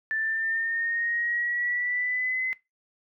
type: exponential sweep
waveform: sine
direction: up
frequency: 1760 to 2046 Hz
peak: -25 dBFS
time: 0.11-2.53 s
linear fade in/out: 0 ms
effects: noise-tail reverb RT60 0.2 s tail -20 dB re dry